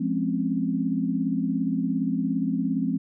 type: chord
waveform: sine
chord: Db major seventh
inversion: first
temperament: just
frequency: 173.24 / 207.9 / 259.9 / 277.2 Hz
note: F3 / Ab3 / C4 / Db4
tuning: -14 / +2 / -11 / 0 cents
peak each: -29 / -28 / -26 / -31 dBFS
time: 0-2.98 s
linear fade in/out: 10 ms
effects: none